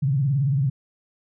sine tone with vibrato, 137.4 Hz, C#3, 15 cents flat, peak -18 dBFS, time 0.02-0.7 s, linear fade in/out 10 ms, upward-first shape triangle, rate 18 Hz, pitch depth 190 cents each way, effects none

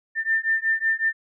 sine beating tone pair, 1791 / 1796.4 Hz, A6 / A6, +30 / +35 cents, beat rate 5.4 Hz, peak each -23 dBFS, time 0.15-1.13 s, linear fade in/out 50 ms, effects none

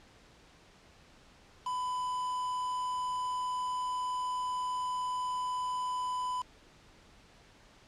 triangle tone with quantisation, 1001 Hz, B5, 23 cents sharp, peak -30 dBFS, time 1.66-6.42 s, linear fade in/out 5 ms, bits 7, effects pink hiss -59 dBFS RMS until 7.87 s + low-pass 6000 Hz 12 dB/octave

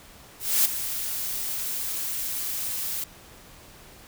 blue noise with ADSR envelope, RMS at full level -19 dBFS, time 0.39-3.04 s, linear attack 260 ms, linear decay 13 ms, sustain -11 dB, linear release 4 ms, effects pink hiss -49 dBFS RMS until 4.07 s

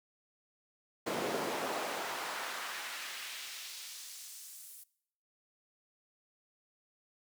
brown noise with high-pass filter sweep, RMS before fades -40 dBFS, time 1.06-4.84 s, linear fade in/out 10 ms, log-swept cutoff 300 to 11000 Hz, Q 0.98, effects noise-tail reverb RT60 0.7 s tail -21 dB re dry + high-pass 150 Hz 12 dB/octave

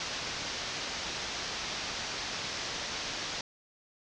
white low-pass noise, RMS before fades -37 dBFS, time 0-3.41 s, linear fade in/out 2 ms, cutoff 6100 Hz, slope 48 dB/octave, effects none

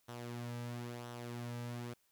sawtooth tone with flanger, 120 Hz, B2, 49 cents flat, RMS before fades -44 dBFS, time 0.08-1.94 s, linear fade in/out 10 ms, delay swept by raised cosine 0.42 to 2.82 ms, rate 0.99 Hz, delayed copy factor -0.5, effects white hiss -75 dBFS RMS until 2.11 s

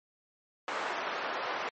white band-pass noise, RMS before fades -35 dBFS, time 0.68-1.69 s, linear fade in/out 2 ms, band 470 to 1400 Hz, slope 12 dB/octave, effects MP3 32 kbps

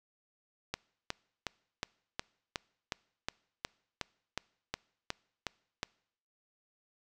click train, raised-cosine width 0.2 ms, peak -16 dBFS, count 15, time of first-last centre 0.74-5.831 s, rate 2.75 Hz, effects noise-tail reverb RT60 0.7 s tail -25 dB re dry

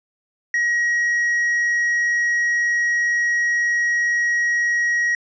triangle tone, 1899 Hz, A#6, 32 cents sharp, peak -15 dBFS, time 0.54-5.15 s, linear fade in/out 2 ms, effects resampled to 16000 Hz

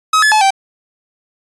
45% pulse tone with pitch steps, 1273 / 1719 / 860 / 779 Hz, D#6 / A6 / A5 / G5, +39 / -41 / -40 / -11 cents, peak -8 dBFS, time 0.13-0.506 s, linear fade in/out 5 ms, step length 94 ms, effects resampled to 22050 Hz

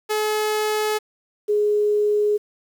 sawtooth / sine tone pair in turn, 427.1 / 417.6 Hz, G#4 / G#4, +48 / +10 cents, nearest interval unison, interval 38 cents, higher first, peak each -16 dBFS, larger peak neither, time 0.09-0.99 / 1.48-2.38 s, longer neither, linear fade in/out 20 ms, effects 8-bit

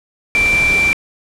sine tone in noise, 2349 Hz, D7, in tune, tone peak -11 dBFS, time 0.35-0.93 s, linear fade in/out 0 ms, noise pink, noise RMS -23 dBFS, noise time 0.35-0.93 s, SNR +9 dB, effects low-pass 9000 Hz 12 dB/octave

